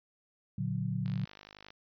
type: chord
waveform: sine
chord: Bb augmented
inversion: none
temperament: equal with one note detuned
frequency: 116.54 / 145.57 / 185 Hz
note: Bb2 / D3 / F#3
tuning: 0 / -15 / 0 cents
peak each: -35 dBFS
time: 0.58-1.25 s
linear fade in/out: 5 ms
type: click train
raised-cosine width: 0.2 ms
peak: -31 dBFS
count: 34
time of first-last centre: 1.06-1.705 s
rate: 51.2 Hz
effects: resampled to 11025 Hz